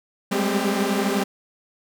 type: tone cluster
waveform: sawtooth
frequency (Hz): 193.6 / 201.6 / 213.3 / 259.8 / 396.6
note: G3 / G3 / G#3 / C4 / G4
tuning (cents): -21 / +49 / +46 / -12 / +20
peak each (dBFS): -23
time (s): 0.31-1.24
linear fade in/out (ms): 10
effects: none